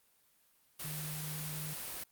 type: tone in noise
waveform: sine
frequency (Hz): 152.7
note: D#3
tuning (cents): -32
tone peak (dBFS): -41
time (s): 0.84-1.74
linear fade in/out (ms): 10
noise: white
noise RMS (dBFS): -42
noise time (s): 0.79-2.04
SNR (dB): -2
effects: white hiss -70 dBFS RMS until 2.11 s + Opus 32 kbps